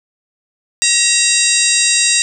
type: harmonic tone with a mistuned harmonic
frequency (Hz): 952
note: A#5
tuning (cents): +36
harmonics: 2 / 3 / 4 / 5 / 6 / 7 / 8 / 9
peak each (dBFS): -22 / -19 / -18 / -18 / -20 / -22 / -16 / -19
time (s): 0.82-2.22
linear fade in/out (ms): 0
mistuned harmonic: 3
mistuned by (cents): -75
effects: none